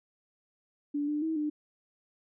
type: tone with pitch steps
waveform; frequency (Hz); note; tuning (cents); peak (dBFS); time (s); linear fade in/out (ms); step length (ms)
sine; 290.2 / 297.8 / 320.4 / 299.9; D4 / D4 / E4 / D4; -21 / +24 / -49 / +36; -28; 0.94-1.5; 10; 140
effects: none